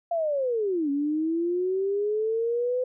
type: linear two-way sweep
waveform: sine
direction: down then up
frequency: 694 to 277.7 to 509 Hz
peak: -23 dBFS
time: 0.11-2.84 s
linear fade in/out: 5 ms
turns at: 0.9 s
effects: none